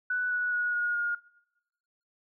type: tone with pitch steps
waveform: sine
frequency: 1486 / 1470.6 / 1455.4 / 1440.4 / 1425.5 Hz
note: F#6 / F#6 / F#6 / F#6 / F6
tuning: +7 / -11 / -29 / -47 / +35 cents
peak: -26 dBFS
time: 0.1-1.15 s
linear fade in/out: 5 ms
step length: 210 ms
effects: noise-tail reverb RT60 1.0 s tail -23 dB re dry